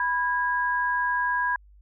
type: tone pair together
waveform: sine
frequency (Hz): 987.8 / 1638.9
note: B5 / G#6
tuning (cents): 0 / -23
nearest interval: major sixth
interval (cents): 877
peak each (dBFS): -25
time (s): 0-1.56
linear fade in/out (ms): 2
effects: added 50 Hz sine -50 dBFS peak until 1.81 s